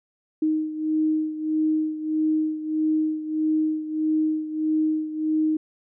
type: beating tone pair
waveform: sine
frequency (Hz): 311.1 / 312.7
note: D#4 / D#4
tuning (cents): 0 / +9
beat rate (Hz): 1.6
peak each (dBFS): -22 / -27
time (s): 0.42-5.57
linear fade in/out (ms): 5
effects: none